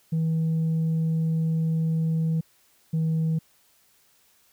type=tone pair in turn; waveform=sine; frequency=161.4 / 160.5 Hz; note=E3 / E3; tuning=-36 / -46 cents; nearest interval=unison; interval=10 cents; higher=first; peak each=-19 dBFS; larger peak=neither; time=0.12-2.41 / 2.93-3.39 s; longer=first; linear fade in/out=10 ms; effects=tanh soft clip ceiling -20 dBFS + white hiss -62 dBFS RMS until 4.52 s

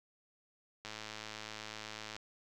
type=click train; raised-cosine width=0.2 ms; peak=-26 dBFS; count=143; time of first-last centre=0.85-2.165 s; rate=108 Hz; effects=none

